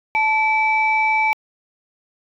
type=tone pair together; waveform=sine; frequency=873.6 / 2310 Hz; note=A5 / D7; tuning=-13 / -29 cents; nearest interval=octave + perfect fourth; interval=1684 cents; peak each=-17 dBFS; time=0.15-1.33 s; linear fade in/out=0 ms; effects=tanh soft clip ceiling -7 dBFS